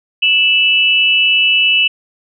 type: tone pair together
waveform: sine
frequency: 2637 / 2946 Hz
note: E7 / F#7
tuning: 0 / -8 cents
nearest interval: major second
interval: 192 cents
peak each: -11 / -12 dBFS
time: 0.22-1.88 s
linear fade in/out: 10 ms
effects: none